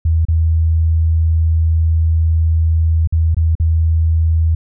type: tone with dropouts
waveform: sine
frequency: 81 Hz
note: E2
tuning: 30 cents flat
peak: -10 dBFS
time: 0.05-4.55 s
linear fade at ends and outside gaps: 5 ms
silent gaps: 0.252-0.284 / 3.074-3.124 / 3.346-3.367 / 3.553-3.598 s
effects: none